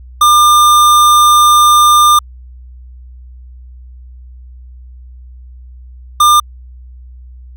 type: tone pair in turn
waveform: square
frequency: 1200 / 1200 Hz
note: D6 / D6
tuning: +37 / +37 cents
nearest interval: unison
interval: 0 cents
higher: neither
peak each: -5 dBFS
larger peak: neither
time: 0.21-2.19 / 6.2-6.4 s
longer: first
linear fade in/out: 5 ms
effects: added 62 Hz sine -31 dBFS peak until 7.56 s